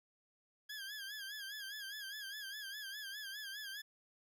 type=tone with vibrato; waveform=20% pulse; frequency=1643 Hz; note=G#6; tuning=19 cents flat; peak=-39 dBFS; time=0.69-3.82 s; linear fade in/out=10 ms; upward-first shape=sine; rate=4.9 Hz; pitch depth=94 cents each way; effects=none